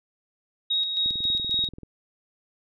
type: tone with tremolo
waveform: sine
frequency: 3778 Hz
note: A#7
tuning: 22 cents sharp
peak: -21 dBFS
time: 0.7-1.69 s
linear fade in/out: 10 ms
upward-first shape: square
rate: 3.7 Hz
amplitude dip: 45%
type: click train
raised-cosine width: 3 ms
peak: -28 dBFS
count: 17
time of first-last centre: 1.06-1.833 s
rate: 20.7 Hz
effects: none